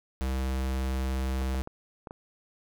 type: tone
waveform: square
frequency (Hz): 65.5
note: C2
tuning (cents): +2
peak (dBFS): -28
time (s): 0.21-1.62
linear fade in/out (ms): 0
type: clicks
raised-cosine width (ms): 1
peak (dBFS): -26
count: 5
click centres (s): 1.419 / 1.547 / 1.674 / 2.072 / 2.109
effects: none